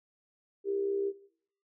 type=tone with amplitude modulation; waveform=sine; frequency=397.2 Hz; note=G4; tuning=23 cents sharp; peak=-26 dBFS; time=0.64-1.13 s; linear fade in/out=50 ms; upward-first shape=sine; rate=65.8 Hz; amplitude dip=60%; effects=noise-tail reverb RT60 0.6 s tail -17 dB re dry